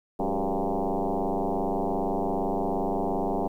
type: tone with frequency modulation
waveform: sine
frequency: 207.7 Hz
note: G#3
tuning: in tune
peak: -24 dBFS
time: 0.19-3.48 s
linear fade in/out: 10 ms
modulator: 97.4 Hz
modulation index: 6.8
effects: 10-bit